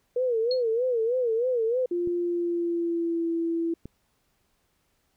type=tone with vibrato; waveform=sine; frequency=477.5 Hz; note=A#4; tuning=42 cents sharp; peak=-22 dBFS; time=0.16-1.86 s; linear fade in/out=5 ms; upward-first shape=sine; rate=3.2 Hz; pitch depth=130 cents each way
type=tone with exponential decay; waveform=sine; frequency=4300 Hz; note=C8; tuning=47 cents sharp; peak=-26 dBFS; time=0.51-0.63 s; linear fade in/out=2 ms; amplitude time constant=25 ms
type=tone with pitch glide; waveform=sine; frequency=349.2 to 333.2 Hz; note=F4 to E4; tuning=0 to +19 cents; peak=-24 dBFS; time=1.91-3.74 s; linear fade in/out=5 ms; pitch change=-81 cents; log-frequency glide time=2.17-3.28 s
type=clicks; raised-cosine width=3 ms; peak=-27 / -25 dBFS; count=2; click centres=2.074 / 3.856 s
effects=pink hiss -71 dBFS RMS until 5.16 s